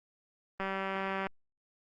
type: click train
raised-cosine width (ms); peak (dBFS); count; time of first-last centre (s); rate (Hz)
0.5; -20; 130; 0.6-1.268; 193
effects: Opus 24 kbps